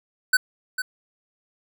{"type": "tone with echo", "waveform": "square", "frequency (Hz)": 1512, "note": "F#6", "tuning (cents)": 37, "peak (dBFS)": -15, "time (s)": [0.33, 0.37], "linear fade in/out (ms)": 5, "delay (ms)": 450, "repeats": 1, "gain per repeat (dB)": -10, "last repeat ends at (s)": 0.82, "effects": []}